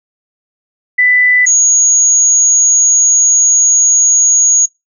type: tone pair in turn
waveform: sine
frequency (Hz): 1991 / 6670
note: B6 / G#8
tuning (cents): +14 / +7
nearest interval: octave + major sixth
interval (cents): 2093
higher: second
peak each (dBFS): -6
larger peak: neither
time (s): 0.98-1.46 / 1.46-4.66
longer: second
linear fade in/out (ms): 10
effects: noise-tail reverb RT60 0.2 s tail -23 dB re dry